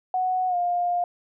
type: tone with pitch glide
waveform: sine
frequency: 740 to 705.8 Hz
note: F#5 to F5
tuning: 0 to +18 cents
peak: -21 dBFS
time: 0.14-1.04 s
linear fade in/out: 2 ms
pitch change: -82 cents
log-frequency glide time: 0.48-0.56 s
effects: none